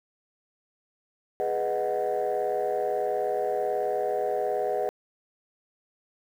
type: chord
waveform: sine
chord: G# minor seventh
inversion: none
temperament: equal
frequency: 415.3 / 493.9 / 622.3 / 740 Hz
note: G#4 / B4 / D#5 / F#5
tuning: 0 / 0 / 0 / 0 cents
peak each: -29 dBFS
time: 1.4-4.89 s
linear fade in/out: 0 ms
effects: tanh soft clip ceiling -19 dBFS + 9-bit